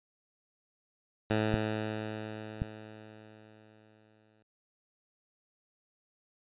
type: tone with exponential decay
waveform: 10% pulse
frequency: 108.3 Hz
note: A2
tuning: 27 cents flat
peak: -18 dBFS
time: 1.3-4.43 s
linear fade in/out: 5 ms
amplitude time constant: 680 ms
type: clicks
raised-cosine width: 5 ms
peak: -18 dBFS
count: 2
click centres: 1.541 / 2.619 s
effects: resampled to 8000 Hz

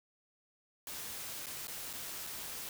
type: noise with dropouts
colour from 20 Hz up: white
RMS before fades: -43 dBFS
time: 0.87-2.69 s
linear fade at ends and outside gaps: 1 ms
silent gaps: 1.46-1.467 / 1.671-1.68 / 1.93-1.935 / 2.268-2.271 s
effects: none

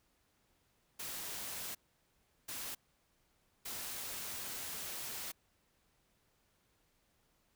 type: noise bursts at uneven times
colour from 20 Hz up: white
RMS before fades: -43 dBFS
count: 3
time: 0.99-1.75 / 2.48-2.75 / 3.65-5.32 s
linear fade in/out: 10 ms
effects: pink hiss -75 dBFS RMS until 7.55 s

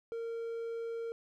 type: tone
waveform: triangle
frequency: 460.5 Hz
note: A#4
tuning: 21 cents flat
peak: -34 dBFS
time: 0.12-1.12 s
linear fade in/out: 0 ms
effects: none

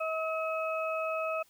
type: harmonic tone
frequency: 640 Hz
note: D#5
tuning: 49 cents sharp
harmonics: 1 / 2 / 4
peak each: -32 / -35 / -38 dBFS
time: 0-1.43 s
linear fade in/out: 10 ms
effects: white hiss -65 dBFS RMS until 1.49 s

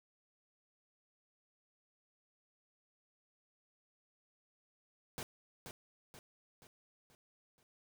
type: noise with echo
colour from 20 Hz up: pink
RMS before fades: -43 dBFS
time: 5.18-5.23 s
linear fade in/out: 0 ms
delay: 480 ms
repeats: 5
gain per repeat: -6 dB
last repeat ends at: 7.63 s
effects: none

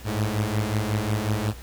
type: beating tone pair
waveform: sawtooth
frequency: 103.83 / 109.33 Hz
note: G#2 / A2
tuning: 0 / -11 cents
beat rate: 5.5 Hz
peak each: -22 dBFS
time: 0.04-1.54 s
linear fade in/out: 50 ms
effects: added 62 Hz sine -40 dBFS peak until 1.62 s + pink hiss -46 dBFS RMS until 1.62 s

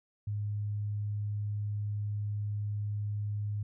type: tone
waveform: sine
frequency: 103.83 Hz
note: G#2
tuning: in tune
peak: -31 dBFS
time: 0.27-3.63 s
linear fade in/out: 5 ms
effects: none

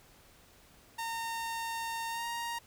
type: tone with pitch glide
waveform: sawtooth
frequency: 916 to 935.8 Hz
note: A#5 to A#5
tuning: -31 to +6 cents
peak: -31 dBFS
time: 0.98-2.59 s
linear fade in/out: 10 ms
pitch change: +37 cents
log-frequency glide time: 2.09-2.26 s
effects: pink hiss -60 dBFS RMS until 2.66 s

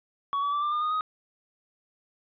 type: tone with pitch steps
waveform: triangle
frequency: 1123 / 1144 / 1165.3 / 1187 / 1209.2 / 1231.7 / 1254.7 Hz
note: C#6 / D6 / D6 / D6 / D#6 / D#6 / D#6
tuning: +22 / -46 / -14 / +18 / -50 / -18 / +14 cents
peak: -23 dBFS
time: 0.33-1.009 s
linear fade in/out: 0 ms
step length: 97 ms
effects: resampled to 11025 Hz

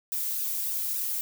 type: noise with flanger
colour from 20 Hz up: violet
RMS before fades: -30 dBFS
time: 0.12-1.21 s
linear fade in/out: 0 ms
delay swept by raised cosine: 0.91 to 2.71 ms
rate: 3.5 Hz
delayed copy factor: -0.95
effects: none

